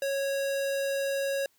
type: tone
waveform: square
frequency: 551 Hz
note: C#5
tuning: 11 cents flat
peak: -28 dBFS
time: 0.02-1.46 s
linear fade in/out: 2 ms
effects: white hiss -68 dBFS RMS until 1.58 s